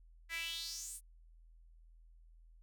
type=tone with high-pass filter sweep; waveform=sawtooth; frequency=331.1 Hz; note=E4; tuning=8 cents sharp; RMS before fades=-43 dBFS; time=0.29-1.01 s; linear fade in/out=50 ms; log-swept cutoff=1900 to 10000 Hz; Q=4.7; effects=added 41 Hz sine -58 dBFS peak until 2.62 s